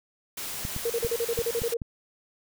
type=noise; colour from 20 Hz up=white; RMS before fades=-35 dBFS; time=0.37-1.74 s; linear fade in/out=5 ms
type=clicks; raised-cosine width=5 ms; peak=-21 dBFS; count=6; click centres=0.651 / 0.764 / 1.048 / 1.39 / 1.619 / 1.818 s
type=tone bursts; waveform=sine; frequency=466.2 Hz; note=A#4; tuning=in tune; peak=-24 dBFS; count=11; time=0.85-1.77 s; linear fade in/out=5 ms; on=50 ms; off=37 ms
effects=none